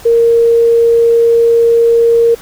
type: tone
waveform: sine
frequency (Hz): 464.6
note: A#4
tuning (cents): -6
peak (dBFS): -5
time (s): 0.05-2.35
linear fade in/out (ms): 10
effects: pink hiss -35 dBFS RMS until 2.41 s